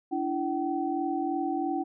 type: tone cluster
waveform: sine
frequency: 291.4 / 334.4 / 763 Hz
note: D4 / E4 / G5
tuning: -13 / +25 / -47 cents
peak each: -31 dBFS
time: 0.11-1.84 s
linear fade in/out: 20 ms
effects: none